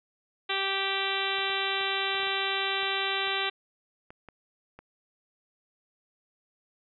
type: harmonic tone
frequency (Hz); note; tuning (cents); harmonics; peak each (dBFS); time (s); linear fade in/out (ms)
390; G4; -9; 1 / 2 / 3 / 4 / 5 / 6 / 7 / 8 / 9 / 10; -36 / -36 / -36 / -36 / -36 / -36 / -36 / -36 / -36 / -36; 0.49-3.5; 10
type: clicks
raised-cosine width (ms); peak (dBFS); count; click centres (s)
0.5; -31; 12; 1.387 / 1.5 / 1.811 / 2.151 / 2.201 / 2.232 / 2.271 / 2.83 / 3.274 / 4.105 / 4.287 / 4.79
effects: none